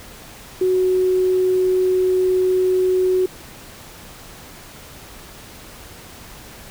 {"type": "tone with quantisation", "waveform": "sine", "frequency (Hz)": 370, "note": "F#4", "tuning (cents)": 0, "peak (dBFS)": -14, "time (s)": [0.61, 3.26], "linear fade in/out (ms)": 5, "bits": 7, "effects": ["pink hiss -40 dBFS RMS until 6.7 s"]}